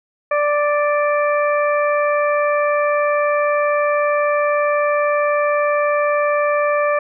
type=harmonic tone; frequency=587.3 Hz; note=D5; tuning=in tune; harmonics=1 / 2 / 3 / 4; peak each=-16 / -20 / -25 / -27 dBFS; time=0.31-6.99 s; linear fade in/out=5 ms; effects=none